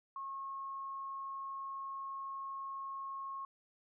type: tone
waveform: sine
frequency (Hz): 1087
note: C#6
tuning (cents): -34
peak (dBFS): -40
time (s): 0.16-3.45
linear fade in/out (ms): 2
effects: none